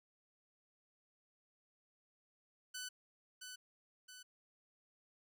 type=tone with echo; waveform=10% pulse; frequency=1498 Hz; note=F#6; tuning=21 cents sharp; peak=-35 dBFS; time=2.74-2.89 s; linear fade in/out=10 ms; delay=670 ms; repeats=2; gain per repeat=-5 dB; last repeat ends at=4.23 s; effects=none